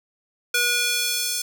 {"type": "tone with high-pass filter sweep", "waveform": "square", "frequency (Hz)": 483.3, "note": "B4", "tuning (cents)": -38, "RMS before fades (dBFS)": -23, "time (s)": [0.54, 1.42], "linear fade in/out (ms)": 5, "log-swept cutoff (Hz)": [1600, 5400], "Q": 0.94, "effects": []}